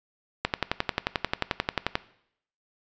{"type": "click train", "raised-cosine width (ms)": 0.3, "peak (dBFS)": -7, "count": 18, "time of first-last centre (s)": [0.45, 1.954], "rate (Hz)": 11.3, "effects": ["noise-tail reverb RT60 0.7 s tail -18 dB re dry", "resampled to 16000 Hz"]}